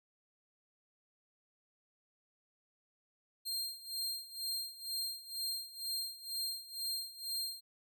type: tone with tremolo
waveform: sawtooth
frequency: 4194 Hz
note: C8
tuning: 3 cents sharp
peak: -32 dBFS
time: 3.45-7.61 s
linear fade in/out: 20 ms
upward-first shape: sine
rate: 2.1 Hz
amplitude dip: 85%
effects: none